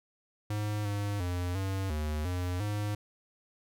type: tone with pitch steps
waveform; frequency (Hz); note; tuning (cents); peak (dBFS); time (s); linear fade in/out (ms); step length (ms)
square; 105 / 102.1 / 89 / 96.3 / 76 / 89.8 / 104.1; G#2 / G#2 / F2 / G2 / D#2 / F2 / G#2; +19 / -29 / +33 / -30 / -40 / +49 / +5; -31; 0.5-2.95; 5; 350
effects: none